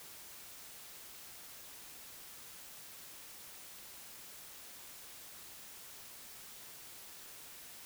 silence, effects white hiss -52 dBFS RMS until 7.85 s

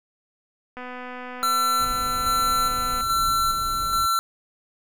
click train, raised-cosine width 0.5 ms, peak -22 dBFS, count 561, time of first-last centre 0.77-3.01 s, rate 250 Hz
square tone with tremolo, 1350 Hz, E6, 41 cents sharp, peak -20 dBFS, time 1.43-4.19 s, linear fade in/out 0 ms, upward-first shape square, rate 1.2 Hz, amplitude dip 35%
brown noise, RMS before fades -35 dBFS, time 1.79-4.07 s, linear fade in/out 20 ms
effects none

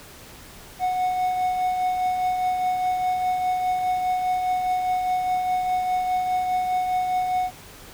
triangle tone with tremolo, 735 Hz, F#5, 12 cents flat, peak -17 dBFS, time 0.79-7.51 s, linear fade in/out 50 ms, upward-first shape triangle, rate 4.9 Hz, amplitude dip 40%, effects pink hiss -44 dBFS RMS until 7.93 s

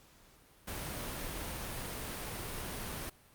pink noise, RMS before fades -40 dBFS, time 0.67-3.1 s, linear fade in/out 10 ms, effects pink hiss -62 dBFS RMS until 3.34 s + Opus 48 kbps

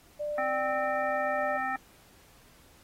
sine tone, 593 Hz, D5, 17 cents sharp, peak -30 dBFS, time 0.19-1.58 s, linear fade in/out 20 ms
harmonic tone, 261.1 Hz, C4, 3 cents flat, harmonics 1 / 3 / 5 / 7 / 9, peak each -42 / -32 / -34 / -34 / -44 dBFS, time 0.38-1.76 s, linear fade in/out 2 ms
effects pink hiss -59 dBFS RMS until 2.83 s + AAC 48 kbps

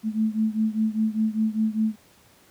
sine beating tone pair, 216.7 / 221.7 Hz, A3 / A3, -26 / +13 cents, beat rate 5 Hz, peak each -23 / -25 dBFS, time 0.03-1.96 s, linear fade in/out 50 ms, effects pink hiss -56 dBFS RMS until 2.5 s + high-pass 80 Hz 12 dB/octave

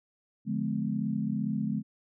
sine chord, D diminished seventh, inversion none, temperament just, 146.83 / 176.2 / 211.4 / 253.7 Hz, D3 / F3 / Ab3 / Cb4, 0 / +16 / +31 / +47 cents, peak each -35 / -36 / -30 / -35 dBFS, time 0.45-1.83 s, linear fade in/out 50 ms, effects none

